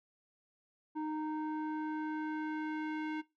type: tone with low-pass filter sweep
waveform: square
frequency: 309.1 Hz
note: D#4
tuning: 11 cents flat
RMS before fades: -38 dBFS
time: 0.95-3.22 s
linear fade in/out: 20 ms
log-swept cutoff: 910 to 2300 Hz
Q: 1.7
effects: noise-tail reverb RT60 0.2 s tail -19 dB re dry